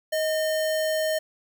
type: tone with sample-and-hold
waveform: sine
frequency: 628 Hz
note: D#5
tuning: 16 cents sharp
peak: -22 dBFS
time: 0.12-1.19 s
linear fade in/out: 10 ms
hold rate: 2450 Hz
effects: none